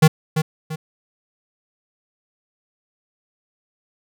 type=tone with echo; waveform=square; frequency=156.8 Hz; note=D#3; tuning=14 cents sharp; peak=-8 dBFS; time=0.02-0.08 s; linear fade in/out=10 ms; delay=340 ms; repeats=2; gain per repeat=-9 dB; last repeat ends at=0.76 s; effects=none